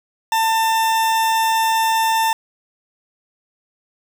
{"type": "tone", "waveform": "40% pulse", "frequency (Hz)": 895, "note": "A5", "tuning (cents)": 29, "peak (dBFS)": -14, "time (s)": [0.32, 2.33], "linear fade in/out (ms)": 2, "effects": []}